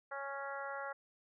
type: harmonic tone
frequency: 277.2 Hz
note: C#4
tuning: in tune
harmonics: 2 / 3 / 4 / 5 / 6 / 7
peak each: -45 / -46 / -48 / -45 / -49 / -52 dBFS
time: 0.11-0.93 s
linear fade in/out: 10 ms
effects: none